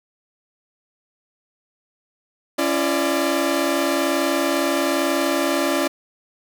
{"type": "tone cluster", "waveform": "sawtooth", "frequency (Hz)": [277, 338.1, 594], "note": ["C#4", "E4", "D5"], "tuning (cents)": [-1, 44, 20], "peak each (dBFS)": -19, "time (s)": [2.58, 5.88], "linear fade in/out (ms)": 10, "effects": []}